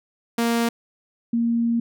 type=tone pair in turn; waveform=sawtooth / sine; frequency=233.1 / 233.1 Hz; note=A#3 / A#3; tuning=0 / 0 cents; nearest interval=unison; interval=0 cents; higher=neither; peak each=-15 / -18 dBFS; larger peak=first; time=0.38-0.69 / 1.33-1.8 s; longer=second; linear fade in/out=5 ms; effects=none